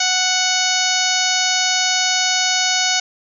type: harmonic tone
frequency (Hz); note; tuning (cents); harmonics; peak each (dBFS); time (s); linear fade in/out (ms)
740; F#5; 0; 1 / 2 / 3 / 4 / 5 / 6 / 7 / 8 / 9; -24 / -24 / -24 / -24 / -24 / -24 / -24 / -24 / -24; 0-3; 5
effects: none